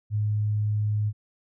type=tone; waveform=sine; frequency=105.5 Hz; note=G#2; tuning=28 cents sharp; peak=-22 dBFS; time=0.1-1.13 s; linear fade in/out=50 ms; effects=none